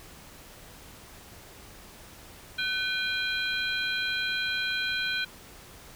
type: harmonic tone with a mistuned harmonic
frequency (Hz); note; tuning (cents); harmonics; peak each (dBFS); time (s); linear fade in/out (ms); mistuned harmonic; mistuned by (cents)
806; G5; +48; 2 / 3 / 4 / 5; -30 / -34 / -34 / -34; 2.58-5.25; 10; 2; -110
effects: pink hiss -49 dBFS RMS until 5.95 s